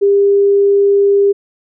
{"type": "tone", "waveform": "sine", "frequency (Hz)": 400.5, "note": "G4", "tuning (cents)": 37, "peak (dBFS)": -7, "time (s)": [0.01, 1.33], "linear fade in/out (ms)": 20, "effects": []}